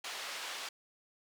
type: band-pass noise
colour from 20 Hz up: white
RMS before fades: -42 dBFS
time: 0.04-0.69 s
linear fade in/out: 5 ms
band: 560 to 4500 Hz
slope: 12 dB/octave
effects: none